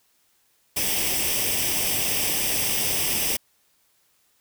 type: noise with comb filter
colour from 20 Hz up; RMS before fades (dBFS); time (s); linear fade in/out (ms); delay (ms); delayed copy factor
white; -24; 0.76-3.37; 10; 0.36; +0.7
effects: white hiss -65 dBFS RMS until 4.4 s